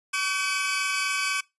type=tone cluster; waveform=sawtooth; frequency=1136 / 1532 / 2296 / 2551 Hz; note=C#6 / G6 / D7 / D#7; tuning=+42 / -40 / -40 / +43 cents; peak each=-27 dBFS; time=0.13-1.41 s; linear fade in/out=10 ms; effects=noise-tail reverb RT60 0.2 s tail -21 dB re dry + resampled to 24000 Hz